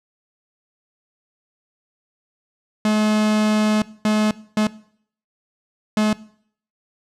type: tone bursts at uneven times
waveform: 45% pulse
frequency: 213.6 Hz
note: G#3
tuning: 49 cents sharp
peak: -15 dBFS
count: 4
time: 2.85-3.82 / 4.05-4.31 / 4.57-4.67 / 5.97-6.13 s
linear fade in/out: 2 ms
effects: noise-tail reverb RT60 0.6 s tail -20 dB re dry + low-pass 8000 Hz 12 dB/octave